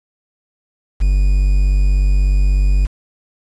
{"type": "tone with quantisation", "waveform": "triangle", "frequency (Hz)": 48.25, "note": "G1", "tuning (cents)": -27, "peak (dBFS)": -8, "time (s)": [1, 2.87], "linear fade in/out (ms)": 20, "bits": 6, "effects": ["resampled to 22050 Hz"]}